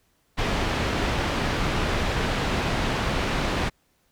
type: low-pass noise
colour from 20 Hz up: pink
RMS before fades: -25 dBFS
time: 0.37-3.7 s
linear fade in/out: 20 ms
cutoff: 3500 Hz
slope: 12 dB/octave
effects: pink hiss -67 dBFS RMS until 4.11 s